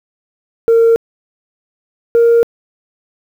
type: tone pair in turn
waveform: sine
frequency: 458.7 / 466.4 Hz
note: A#4 / A#4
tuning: -28 / +1 cents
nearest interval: unison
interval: 29 cents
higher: second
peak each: -4 dBFS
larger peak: neither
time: 0.68-0.96 / 2.15-2.43 s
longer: neither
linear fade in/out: 0 ms
effects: tanh soft clip ceiling -4 dBFS + 7-bit